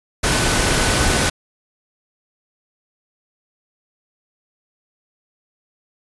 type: tone in noise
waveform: sine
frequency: 1500 Hz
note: F#6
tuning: 23 cents sharp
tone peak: -28 dBFS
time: 0.23-1.3 s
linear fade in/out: 10 ms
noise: pink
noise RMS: -17 dBFS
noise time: 0.23-1.3 s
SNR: -14 dB
effects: resampled to 24000 Hz